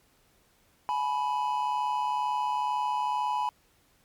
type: tone pair together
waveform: triangle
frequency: 845.7 / 987.8 Hz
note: G#5 / B5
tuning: +31 / 0 cents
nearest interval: minor third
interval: 269 cents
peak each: -28 / -26 dBFS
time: 0.89-3.49 s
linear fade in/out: 0 ms
effects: pink hiss -65 dBFS RMS until 4.04 s + MP3 96 kbps